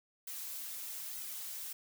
blue noise with flanger, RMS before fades -43 dBFS, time 0.27-1.73 s, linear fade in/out 5 ms, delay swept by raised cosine 1.7 to 6.3 ms, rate 1.1 Hz, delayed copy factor -0.65, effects none

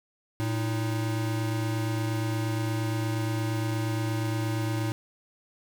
square tone pair together, 113.21 / 311.1 Hz, A2 / D#4, +50 / 0 cents, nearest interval octave + tritone, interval 1750 cents, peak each -28 / -34 dBFS, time 0.4-4.92 s, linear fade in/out 0 ms, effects none

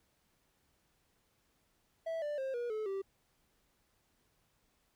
triangle tone with pitch steps, 655 / 590.3 / 532 / 479.5 / 432.1 / 389.5 Hz, E5 / D5 / C5 / A#4 / A4 / G4, -11 / +9 / +29 / +49 / -31 / -11 cents, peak -33 dBFS, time 2.06-3.02 s, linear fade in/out 10 ms, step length 160 ms, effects pink hiss -75 dBFS RMS until 4.95 s

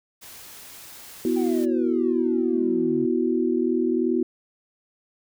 white noise, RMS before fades -43 dBFS, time 0.21-1.66 s, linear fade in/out 20 ms
sine chord, B suspended fourth, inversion none, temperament equal, 246.9 / 329.6 / 370 Hz, B3 / E4 / F#4, 0 / 0 / 0 cents, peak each -24 dBFS, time 1.25-4.23 s, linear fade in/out 2 ms
triangle exponential sweep, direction down, 790 to 132.7 Hz, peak -33 dBFS, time 1.36-3.06 s, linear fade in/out 10 ms
effects none

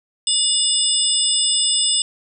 sine tone cluster, 2894 / 3552 / 5070 / 8090 Hz, F#7 / A7 / D#8 / B8, -39 / +16 / +32 / +41 cents, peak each -24 / -21 / -21 / -19 dBFS, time 0.27-2.02 s, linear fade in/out 2 ms, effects none

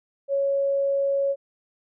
sine tone, 554.4 Hz, C#5, in tune, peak -20 dBFS, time 0.28-1.36 s, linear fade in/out 50 ms, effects none

